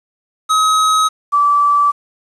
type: tone pair in turn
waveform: square / sine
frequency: 1272 / 1158.6 Hz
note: D#6 / D6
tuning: +38 / -24 cents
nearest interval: major second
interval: 162 cents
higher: first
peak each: -11 / -9 dBFS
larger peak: second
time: 0.49-1.09 / 1.32-1.92 s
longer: neither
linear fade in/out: 20 ms
effects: resampled to 24000 Hz + 7-bit